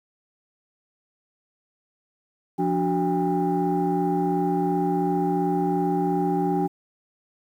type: tone cluster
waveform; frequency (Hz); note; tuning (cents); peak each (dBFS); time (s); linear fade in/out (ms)
sine; 175 / 290.5 / 373.3 / 804; F3 / D4 / F#4 / G5; +4 / -19 / +15 / +44; -25; 2.58-6.68; 20
effects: tanh soft clip ceiling -14 dBFS + 9-bit